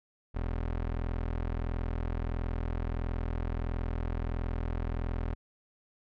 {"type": "tone", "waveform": "25% pulse", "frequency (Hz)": 41.5, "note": "E1", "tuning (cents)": 12, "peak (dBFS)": -27, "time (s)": [0.34, 5.35], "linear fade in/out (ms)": 20, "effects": ["low-pass 2000 Hz 12 dB/octave"]}